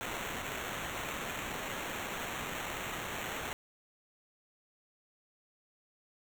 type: noise with sample-and-hold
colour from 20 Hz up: white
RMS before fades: -39 dBFS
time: 0.01-3.53 s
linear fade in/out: 0 ms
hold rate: 4900 Hz
effects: none